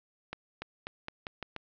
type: accelerating click train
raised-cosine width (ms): 0.3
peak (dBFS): -21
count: 7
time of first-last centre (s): 0.33-1.563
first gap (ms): 290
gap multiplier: 0.86
effects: low-pass 5000 Hz 12 dB/octave